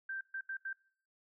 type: tone bursts at uneven times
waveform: sine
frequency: 1568 Hz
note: G6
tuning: in tune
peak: -37 dBFS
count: 4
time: 0.09-0.21 / 0.34-0.41 / 0.49-0.57 / 0.65-0.73 s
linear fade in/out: 5 ms
effects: noise-tail reverb RT60 0.5 s tail -21 dB re dry